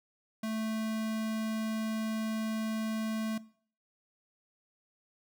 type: tone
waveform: square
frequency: 220 Hz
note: A3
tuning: in tune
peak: -33 dBFS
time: 0.43-3.38 s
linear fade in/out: 5 ms
effects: noise-tail reverb RT60 0.5 s tail -19 dB re dry